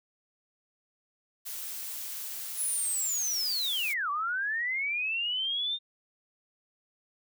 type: noise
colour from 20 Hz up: blue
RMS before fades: -38 dBFS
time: 1.45-3.94 s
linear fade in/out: 20 ms
type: linear two-way sweep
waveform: sine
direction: down then up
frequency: 10390 to 1123 to 3660 Hz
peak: -28 dBFS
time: 2.56-5.79 s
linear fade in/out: 50 ms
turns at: 4.1 s
effects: none